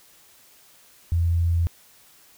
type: tone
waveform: sine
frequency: 84.7 Hz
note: E2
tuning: 48 cents sharp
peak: -18 dBFS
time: 1.12-1.67 s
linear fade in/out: 0 ms
effects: white hiss -54 dBFS RMS until 2.37 s